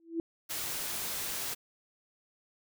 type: tone with exponential growth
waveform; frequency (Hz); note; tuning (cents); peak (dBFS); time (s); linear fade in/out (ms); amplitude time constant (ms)
sine; 331.4; E4; +9; -26; 0-0.2; 1; 42
type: noise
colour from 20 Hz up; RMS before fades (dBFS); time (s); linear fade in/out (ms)
white; -36; 0.49-1.55; 20
effects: none